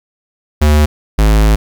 square tone pair in turn, 75.2 / 53.17 Hz, D2 / G#1, +42 / +41 cents, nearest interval tritone, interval 601 cents, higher first, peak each -7 dBFS, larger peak neither, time 0.61-0.86 / 1.18-1.56 s, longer second, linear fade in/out 10 ms, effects 8-bit

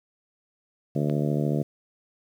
harmonic tone, 73.7 Hz, D2, 7 cents sharp, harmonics 2 / 3 / 4 / 5 / 6 / 7 / 8 / 9, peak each -25 / -29 / -31 / -33 / -35 / -36 / -37 / -38 dBFS, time 0.95-1.63 s, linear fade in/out 10 ms
click, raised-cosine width 0.3 ms, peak -25 dBFS, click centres 1.098 s
effects 9-bit

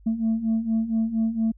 sine beating tone pair, 221.1 / 225.4 Hz, A3 / A3, +9 / +42 cents, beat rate 4.3 Hz, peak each -25 / -21 dBFS, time 0.06-1.52 s, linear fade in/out 10 ms, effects tanh soft clip ceiling -17 dBFS + added 50 Hz sine -48 dBFS peak until 1.57 s

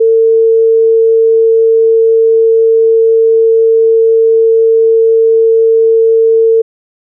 sine tone, 451 Hz, A4, 43 cents sharp, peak -4 dBFS, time 0-6.62 s, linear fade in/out 10 ms, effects none

